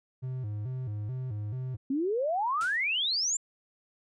triangle tone with vibrato, 116.1 Hz, A#2, 7 cents flat, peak -30 dBFS, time 0.22-1.77 s, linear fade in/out 20 ms, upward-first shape square, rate 2.3 Hz, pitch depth 180 cents each way
sine exponential sweep, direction up, 257.8 to 7459 Hz, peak -26 dBFS, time 1.9-3.37 s, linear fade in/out 5 ms
white noise with exponential decay, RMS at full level -39 dBFS, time 2.61-2.91 s, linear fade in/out 0 ms, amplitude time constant 65 ms
effects resampled to 22050 Hz

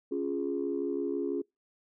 sine chord, Db major, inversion none, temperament equal, 277.2 / 349.2 / 415.3 Hz, Db4 / F4 / Ab4, 0 / 0 / 0 cents, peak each -33 dBFS, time 0.11-1.42 s, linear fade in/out 10 ms, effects noise-tail reverb RT60 0.2 s tail -26 dB re dry + tanh soft clip ceiling -21 dBFS

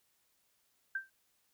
sine tone with exponential decay, 1568 Hz, G6, in tune, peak -30 dBFS, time 0.95-1.1 s, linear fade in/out 5 ms, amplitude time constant 31 ms, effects white hiss -75 dBFS RMS until 1.53 s

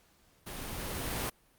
pink noise with level ramp, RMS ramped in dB -42 to -33 dBFS, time 0.46-1.3 s, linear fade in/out 10 ms, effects pink hiss -66 dBFS RMS until 1.58 s + Opus 48 kbps

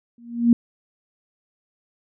sine tone with exponential growth, 235.9 Hz, A#3, 21 cents sharp, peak -8 dBFS, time 0.18-0.53 s, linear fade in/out 2 ms, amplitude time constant 76 ms, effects none

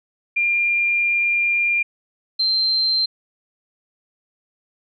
sine tone pair in turn, 2397 / 4133 Hz, D7 / C8, +35 / -22 cents, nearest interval major sixth, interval 943 cents, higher second, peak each -16 dBFS, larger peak neither, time 0.36-1.83 / 2.39-3.06 s, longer first, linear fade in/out 10 ms, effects none

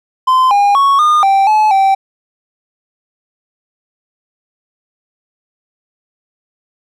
triangle tone with pitch steps, 1031 / 810 / 1109 / 1218 / 782 / 858 / 777 Hz, C6 / G#5 / C#6 / D#6 / G5 / A5 / G5, -26 / -43 / 0 / -37 / -4 / -44 / -16 cents, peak -5 dBFS, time 0.27-1.95 s, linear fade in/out 10 ms, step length 240 ms, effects none

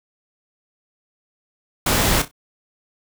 pink noise with echo, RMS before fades -18 dBFS, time 1.86-2.22 s, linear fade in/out 5 ms, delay 31 ms, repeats 3, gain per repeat -12 dB, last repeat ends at 2.313 s, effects none

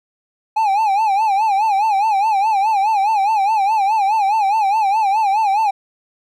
triangle tone with vibrato, 830.6 Hz, G#5, in tune, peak -11 dBFS, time 0.56-5.71 s, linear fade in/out 10 ms, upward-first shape sine, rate 4.8 Hz, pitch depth 130 cents each way, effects none

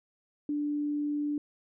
sine tone, 293.7 Hz, D4, in tune, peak -28 dBFS, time 0.49-1.38 s, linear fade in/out 2 ms, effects none

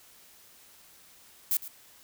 violet noise with echo, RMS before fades -26 dBFS, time 1.51-1.57 s, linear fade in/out 2 ms, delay 110 ms, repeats 1, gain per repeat -15 dB, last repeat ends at 1.68 s, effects white hiss -56 dBFS RMS until 2.03 s

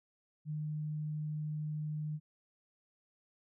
sine tone, 152.2 Hz, D#3, 38 cents flat, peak -35 dBFS, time 0.45-2.2 s, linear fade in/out 50 ms, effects none

